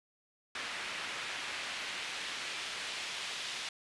pink noise with band-pass filter sweep, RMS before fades -40 dBFS, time 0.55-3.69 s, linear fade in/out 2 ms, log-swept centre 2200 to 3300 Hz, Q 1.1, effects resampled to 24000 Hz

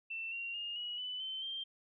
sine tone with pitch steps, 2680 / 2755 / 2833 / 2912 / 2994 / 3079 / 3165 Hz, E7 / F7 / F7 / F#7 / F#7 / G7 / G7, +28 / -24 / +24 / -28 / +20 / -32 / +16 cents, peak -38 dBFS, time 0.1-1.64 s, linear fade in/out 10 ms, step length 220 ms, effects none

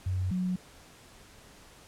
sine tone pair in turn, 92.5 / 182.82 Hz, F#2 / F#3, 0 / -20 cents, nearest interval octave, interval 1180 cents, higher second, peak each -27 dBFS, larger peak neither, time 0.06-0.31 / 0.31-0.56 s, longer neither, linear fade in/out 5 ms, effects pink hiss -54 dBFS RMS until 1.87 s + low-pass 11000 Hz 12 dB/octave

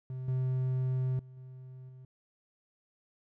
triangle tone with level steps, 129.1 Hz, C3, 23 cents flat, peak -34 / -26 / -46 / -43 / -46 dBFS, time 0.1-2.05 s, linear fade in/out 2 ms, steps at 0.28 / 1.19 / 1.37 / 1.89 s, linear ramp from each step 2 ms, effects none

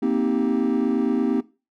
triangle chord, C minor seventh, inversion third, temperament equal with one note detuned, 233.1 / 261.6 / 314.2 / 392 Hz, Bb3 / C4 / Eb4 / G4, 0 / 0 / +17 / 0 cents, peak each -21 / -20 / -23 / -25 dBFS, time 0.02-1.41 s, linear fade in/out 10 ms, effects noise-tail reverb RT60 0.3 s tail -19 dB re dry + tanh soft clip ceiling -9 dBFS

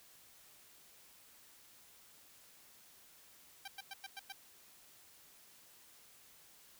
10% pulse tone bursts, 784 Hz, G5, in tune, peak -36 dBFS, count 6, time 3.65-4.324 s, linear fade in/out 5 ms, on 29 ms, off 100 ms, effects white hiss -62 dBFS RMS until 6.79 s

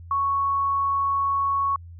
sine tone, 1108.7 Hz, C#6, in tune, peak -20 dBFS, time 0.11-1.76 s, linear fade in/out 2 ms, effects added 85 Hz sine -39 dBFS peak until 1.99 s

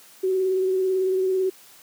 sine tone with vibrato, 376.2 Hz, F#4, 29 cents sharp, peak -19 dBFS, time 0.23-1.5 s, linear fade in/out 10 ms, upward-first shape triangle, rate 18 Hz, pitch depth 29 cents each way, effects white hiss -50 dBFS RMS until 1.82 s + high-pass 150 Hz 12 dB/octave

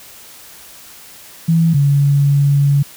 sine tone pair in turn, 164.81 / 141.64 Hz, E3 / C#3, 0 / +38 cents, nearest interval minor third, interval 262 cents, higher first, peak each -9 dBFS, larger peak neither, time 1.48-1.74 / 1.74-2.83 s, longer second, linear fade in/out 10 ms, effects white hiss -39 dBFS RMS until 2.96 s

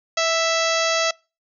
harmonic tone with a mistuned harmonic, 660 Hz, E5, 2 cents sharp, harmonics 1 / 2 / 3 / 4 / 5 / 6 / 7 / 8 / 9 / 10, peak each -22 / -25 / -27 / -28 / -29 / -30 / -30 / -31 / -32 / -32 dBFS, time 0.17-1.11 s, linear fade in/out 5 ms, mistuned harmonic 1, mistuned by -16 cents, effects noise-tail reverb RT60 0.3 s tail -25 dB re dry

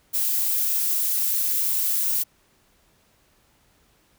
violet noise, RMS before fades -23 dBFS, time 0.13-2.24 s, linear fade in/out 20 ms, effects pink hiss -62 dBFS RMS until 4.18 s

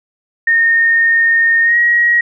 sine tone with pitch glide, 1837 to 1897.4 Hz, A#6 to A#6, -26 to +30 cents, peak -8 dBFS, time 0.47-2.21 s, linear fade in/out 5 ms, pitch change +56 cents, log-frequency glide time 1.63-1.77 s, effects none

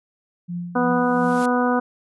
sine tone with tremolo, 174.61 Hz, F3, in tune, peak -24 dBFS, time 0.48-1.44 s, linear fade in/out 20 ms, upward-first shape triangle, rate 2.9 Hz, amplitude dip 70%
harmonic tone, 246.9 Hz, B3, in tune, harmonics 1 / 2 / 3 / 4 / 5 / 6, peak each -20 / -23 / -25 / -26 / -27 / -28 dBFS, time 0.75-1.8 s, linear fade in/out 10 ms
white noise with exponential growth, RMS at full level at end -34 dBFS, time 0.9-1.46 s, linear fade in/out 5 ms, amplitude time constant 120 ms
effects resampled to 24000 Hz

